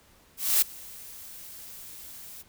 blue noise with ADSR envelope, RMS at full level -20 dBFS, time 0.37-2.43 s, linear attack 250 ms, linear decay 5 ms, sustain -24 dB, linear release 19 ms, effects pink hiss -59 dBFS RMS until 2.48 s

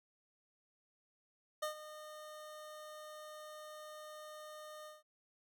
25% pulse tone with ADSR envelope, 611 Hz, D#5, 32 cents flat, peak -31 dBFS, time 1.62-5.03 s, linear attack 10 ms, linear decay 110 ms, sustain -14 dB, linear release 170 ms, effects none

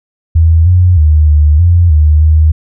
sine tone with pitch steps, 81.6 / 90.1 / 76.7 / 75 / 86.6 / 76.3 / 78.1 Hz, E2 / F#2 / D#2 / D2 / F2 / D#2 / D#2, -17 / -45 / -24 / +37 / -14 / -33 / +7 cents, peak -3 dBFS, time 0.35-2.52 s, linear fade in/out 10 ms, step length 310 ms, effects none

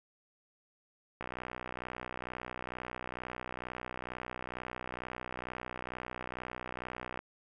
click train, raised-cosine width 0.5 ms, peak -24 dBFS, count 373, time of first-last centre 1.21-7.191 s, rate 62.2 Hz, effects none

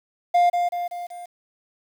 triangle tone with echo, 703 Hz, F5, 11 cents sharp, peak -12 dBFS, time 0.34-0.5 s, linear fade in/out 10 ms, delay 190 ms, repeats 4, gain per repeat -5 dB, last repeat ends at 1.26 s, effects 8-bit

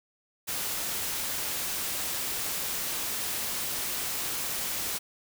white noise, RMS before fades -32 dBFS, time 0.47-4.99 s, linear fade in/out 20 ms, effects none

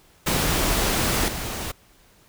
pink noise with level steps, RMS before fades -22 / -30 dBFS, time 0.26-1.72 s, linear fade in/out 10 ms, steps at 1.28 s, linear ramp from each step 2 ms, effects pink hiss -56 dBFS RMS until 2.28 s

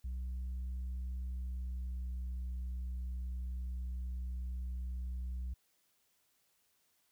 sine tone with pitch glide, 62.9 to 62.25 Hz, B1 to B1, +32 to +14 cents, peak -34 dBFS, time 0.04-5.54 s, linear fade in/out 10 ms, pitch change -18 cents, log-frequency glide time 1.27-2.11 s, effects tanh soft clip ceiling -36 dBFS + white hiss -75 dBFS RMS until 7.11 s

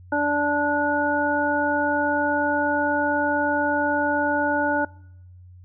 harmonic tone, 291.9 Hz, D4, 10 cents flat, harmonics 1 / 2 / 3 / 5, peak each -25 / -25 / -25 / -25 dBFS, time 0.12-4.85 s, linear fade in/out 5 ms, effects noise-tail reverb RT60 0.8 s tail -24 dB re dry + added 90 Hz sine -43 dBFS peak until 5.64 s

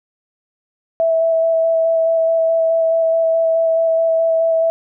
sine tone with vibrato, 655 Hz, E5, 11 cents flat, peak -12 dBFS, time 1-4.7 s, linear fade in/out 0 ms, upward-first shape square, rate 4.7 Hz, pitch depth 9 cents each way, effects none

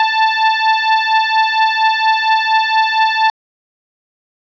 sawtooth beating tone pair, 880 / 884.3 Hz, A5 / A5, 0 / +8 cents, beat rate 4.3 Hz, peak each -10 dBFS, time 0-3.3 s, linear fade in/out 2 ms, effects resampled to 11025 Hz + 7-bit

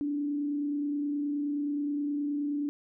sine tone with frequency modulation, 290 Hz, D4, 22 cents flat, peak -28 dBFS, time 0.01-2.69 s, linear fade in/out 0 ms, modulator 29.5 Hz, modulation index 0.27, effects none

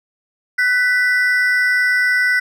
triangle ring-modulated tone, 1735 Hz, A6, 25 cents flat, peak -8 dBFS, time 0.58-2.4 s, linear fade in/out 10 ms, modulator 239 Hz, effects none

